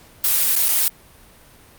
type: noise with dropouts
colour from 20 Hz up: blue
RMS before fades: -17 dBFS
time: 0.24-0.88 s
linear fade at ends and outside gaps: 1 ms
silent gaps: 0.554-0.562 / 0.684-0.688 s
effects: pink hiss -48 dBFS RMS until 1.78 s + Opus 48 kbps